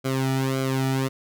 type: tone with flanger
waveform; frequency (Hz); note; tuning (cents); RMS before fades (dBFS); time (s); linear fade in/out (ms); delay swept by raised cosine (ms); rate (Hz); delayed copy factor
sawtooth; 132.9; C3; +27; -24; 0.04-1.09; 20; 1.1 to 1.89; 1.8; -0.85
effects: none